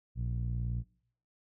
sawtooth tone with low-pass filter, 59.3 Hz, A#1, 30 cents sharp, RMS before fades -34 dBFS, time 0.15-0.84 s, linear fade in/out 50 ms, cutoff 140 Hz, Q 2.7, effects noise-tail reverb RT60 0.6 s tail -22 dB re dry

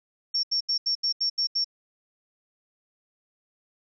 sine tone bursts, 5480 Hz, F8, 34 cents flat, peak -22 dBFS, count 8, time 0.34-1.645 s, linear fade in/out 10 ms, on 94 ms, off 79 ms, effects none

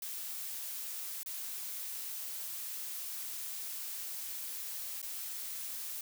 blue noise with dropouts, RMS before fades -41 dBFS, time 0.02-6.01 s, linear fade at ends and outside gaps 2 ms, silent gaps 1.232-1.26 / 5.017-5.027 s, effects none

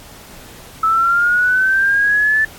sine linear sweep, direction up, 1300 to 1760 Hz, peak -11 dBFS, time 0.83-2.45 s, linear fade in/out 5 ms, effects pink hiss -39 dBFS RMS until 2.58 s + AAC 64 kbps

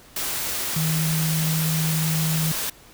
sine tone in noise, 158.9 Hz, D#3, 37 cents sharp, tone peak -21 dBFS, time 0.76-2.52 s, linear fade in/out 5 ms, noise white, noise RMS -27 dBFS, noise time 0.16-2.7 s, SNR +3 dB, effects pink hiss -49 dBFS RMS until 2.93 s

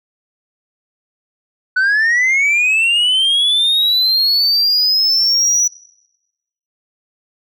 sine linear sweep, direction up, 1480 to 5920 Hz, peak -8 dBFS, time 1.76-5.68 s, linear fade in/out 10 ms, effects noise-tail reverb RT60 1.0 s tail -26 dB re dry + tanh soft clip ceiling -10 dBFS

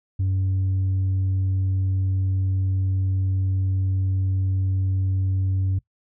sine tone, 95 Hz, F#2, 46 cents sharp, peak -17 dBFS, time 0.19-5.79 s, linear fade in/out 10 ms, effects noise-tail reverb RT60 0.1 s tail -20 dB re dry + tanh soft clip ceiling -18 dBFS

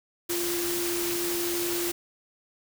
sine tone in noise, 346.9 Hz, F4, 12 cents flat, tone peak -29 dBFS, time 0.29-1.92 s, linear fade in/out 10 ms, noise white, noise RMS -31 dBFS, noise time 0.29-1.92 s, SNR -1 dB, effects none

